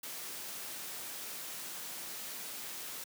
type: noise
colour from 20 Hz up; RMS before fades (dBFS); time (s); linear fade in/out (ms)
white; -43; 0.03-3.04; 5
effects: high-pass 150 Hz 12 dB/octave